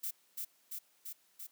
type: noise with echo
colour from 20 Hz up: violet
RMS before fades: -38 dBFS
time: 0.03-0.11 s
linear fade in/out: 10 ms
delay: 340 ms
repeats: 4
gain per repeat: -2 dB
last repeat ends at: 1.47 s
effects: white hiss -70 dBFS RMS until 1.51 s + high-pass 200 Hz 12 dB/octave

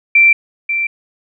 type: tone with echo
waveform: sine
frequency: 2349 Hz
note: D7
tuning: in tune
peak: -5 dBFS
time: 0.15-0.33 s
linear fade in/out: 5 ms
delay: 540 ms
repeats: 1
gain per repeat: -9 dB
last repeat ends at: 0.87 s
effects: none

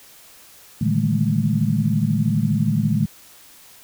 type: tone cluster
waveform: sine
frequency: 113.5 / 148.1 / 160.3 / 200.4 / 217.5 Hz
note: A#2 / D3 / E3 / G3 / A3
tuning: -46 / +15 / -48 / +38 / -20 cents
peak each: -23 dBFS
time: 0.81-3.06 s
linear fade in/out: 5 ms
effects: white hiss -47 dBFS RMS until 3.83 s

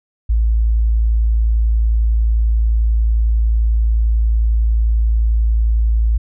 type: tone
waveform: sine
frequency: 55.6 Hz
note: A1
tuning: 19 cents sharp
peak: -11 dBFS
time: 0.29-6.18 s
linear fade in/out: 10 ms
effects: none

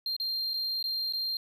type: tone with dropouts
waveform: triangle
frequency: 4186 Hz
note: C8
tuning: in tune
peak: -28 dBFS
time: 0.06-1.37 s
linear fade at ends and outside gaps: 2 ms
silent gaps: 0.165-0.199 / 0.535-0.54 / 0.827-0.84 / 1.125-1.134 s
effects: none

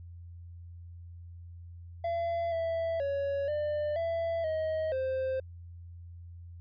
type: tone with pitch steps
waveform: triangle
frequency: 677 / 661 / 559 / 597 / 666 / 631 / 524 Hz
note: E5 / E5 / C#5 / D5 / E5 / D#5 / C5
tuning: +46 / +5 / +14 / +28 / +18 / +24 / +2 cents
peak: -27 dBFS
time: 2.04-5.4 s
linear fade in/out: 5 ms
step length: 480 ms
effects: added 86 Hz sine -44 dBFS peak until 6.6 s + resampled to 11025 Hz

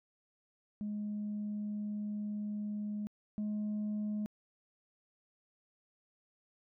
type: tone pair in turn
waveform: sine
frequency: 208.8 / 210.4 Hz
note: G#3 / G#3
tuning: +10 / +23 cents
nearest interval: unison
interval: 13 cents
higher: second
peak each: -34 / -31 dBFS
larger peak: second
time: 0.81-3.07 / 3.38-4.26 s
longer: first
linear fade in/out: 0 ms
effects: tanh soft clip ceiling -32 dBFS

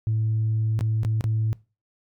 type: tone with dropouts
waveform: sine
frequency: 110 Hz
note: A2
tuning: in tune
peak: -19 dBFS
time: 0.07-1.53 s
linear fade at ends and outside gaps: 0 ms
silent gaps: 0.791-0.809 / 1.033-1.049 / 1.209-1.241 s
effects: noise-tail reverb RT60 0.3 s tail -22 dB re dry + tanh soft clip ceiling -17 dBFS

